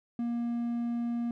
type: tone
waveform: triangle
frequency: 236.4 Hz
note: A#3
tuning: 24 cents sharp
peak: -27 dBFS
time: 0.19-1.31 s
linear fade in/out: 2 ms
effects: none